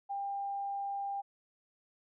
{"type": "tone", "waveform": "sine", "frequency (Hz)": 797, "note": "G5", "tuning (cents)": 28, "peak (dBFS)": -34, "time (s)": [0.09, 1.22], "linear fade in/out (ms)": 20, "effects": []}